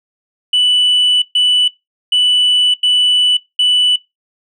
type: tone bursts at uneven times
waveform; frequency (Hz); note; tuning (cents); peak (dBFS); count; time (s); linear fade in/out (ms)
sine; 2973; F#7; +8; -7; 5; 0.53-1.22 / 1.35-1.68 / 2.12-2.74 / 2.83-3.37 / 3.59-3.96; 5
effects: noise-tail reverb RT60 0.2 s tail -22 dB re dry + tanh soft clip ceiling -7 dBFS